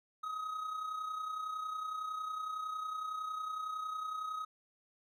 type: tone with amplitude modulation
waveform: triangle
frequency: 1264 Hz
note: D#6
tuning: 27 cents sharp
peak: -33 dBFS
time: 0.23-4.45 s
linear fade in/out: 10 ms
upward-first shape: sine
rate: 30.9 Hz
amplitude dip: 50%
effects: none